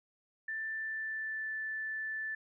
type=tone with pitch glide; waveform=sine; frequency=1771 to 1755.7 Hz; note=A6 to A6; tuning=+11 to -4 cents; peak=-35 dBFS; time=0.48-2.35 s; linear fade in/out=5 ms; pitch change=-15 cents; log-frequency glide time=0.7-1.53 s; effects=none